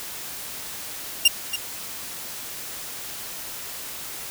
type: tone with echo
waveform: sawtooth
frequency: 2794 Hz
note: F7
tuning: in tune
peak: -8 dBFS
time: 1.25-1.28 s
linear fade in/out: 5 ms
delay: 280 ms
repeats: 1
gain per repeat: -12 dB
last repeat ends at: 1.56 s
effects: white hiss -35 dBFS RMS until 4.3 s